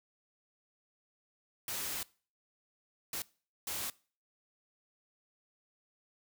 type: noise bursts at uneven times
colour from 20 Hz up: white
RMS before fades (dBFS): -38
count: 3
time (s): 1.68-2.03 / 3.13-3.22 / 3.67-3.9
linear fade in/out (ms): 2
effects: noise-tail reverb RT60 0.4 s tail -22 dB re dry